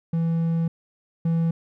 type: tone pair in turn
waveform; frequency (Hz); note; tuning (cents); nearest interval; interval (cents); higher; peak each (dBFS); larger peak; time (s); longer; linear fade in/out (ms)
triangle; 165.5 / 165.5; E3 / E3; +7 / +7; unison; 0; neither; -18 / -17; second; 0.13-0.68 / 1.25-1.51; first; 5
effects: none